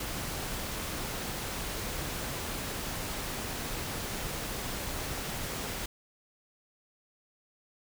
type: noise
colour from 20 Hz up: pink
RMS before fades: -36 dBFS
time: 0-5.86 s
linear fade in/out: 5 ms
effects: none